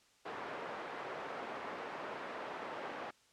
pink band-pass noise, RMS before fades -44 dBFS, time 0.25-3.11 s, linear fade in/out 10 ms, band 440 to 1600 Hz, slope 12 dB/octave, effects white hiss -68 dBFS RMS until 3.32 s + low-pass 7000 Hz 12 dB/octave

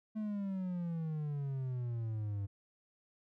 triangle exponential sweep, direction down, 218.8 to 97.9 Hz, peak -33 dBFS, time 0.15-2.47 s, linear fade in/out 20 ms, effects none

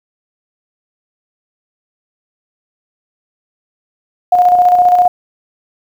sine tone with tremolo, 718 Hz, F5, 48 cents sharp, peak -4 dBFS, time 4.32-5.08 s, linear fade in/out 5 ms, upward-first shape square, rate 15 Hz, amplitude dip 40%, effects 7-bit

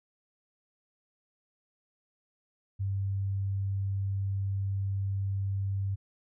sine tone, 98 Hz, G2, in tune, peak -28 dBFS, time 2.79-5.96 s, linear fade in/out 20 ms, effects none

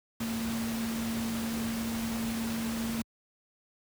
sine tone in noise, 227.6 Hz, A#3, 41 cents flat, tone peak -31 dBFS, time 0.2-3.02 s, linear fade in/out 5 ms, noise pink, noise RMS -38 dBFS, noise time 0.2-3.02 s, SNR +4 dB, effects high-pass 60 Hz 12 dB/octave

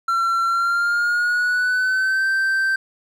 triangle tone with pitch glide, 1358 to 1559.9 Hz, F6 to G6, -49 to -9 cents, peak -15 dBFS, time 0.08-2.76 s, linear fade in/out 5 ms, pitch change +240 cents, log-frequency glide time 0.45-2.27 s, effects none

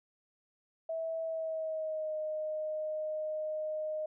sine tone with pitch glide, 651 to 618.4 Hz, E5 to D#5, -22 to -11 cents, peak -33 dBFS, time 0.89-4.06 s, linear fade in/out 5 ms, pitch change -89 cents, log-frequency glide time 1.23-2.16 s, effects none

